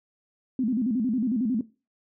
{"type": "tone with vibrato", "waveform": "sine", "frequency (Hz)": 236.3, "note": "A#3", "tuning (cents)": 24, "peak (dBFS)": -22, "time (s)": [0.59, 1.61], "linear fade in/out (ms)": 2, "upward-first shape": "square", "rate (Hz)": 11, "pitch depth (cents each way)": 160, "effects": ["noise-tail reverb RT60 0.3 s tail -18 dB re dry"]}